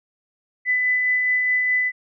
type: tone with tremolo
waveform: sine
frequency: 2000 Hz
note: B6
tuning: 21 cents sharp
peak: -16 dBFS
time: 0.65-1.92 s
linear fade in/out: 50 ms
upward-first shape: sine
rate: 4.8 Hz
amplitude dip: 25%
effects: none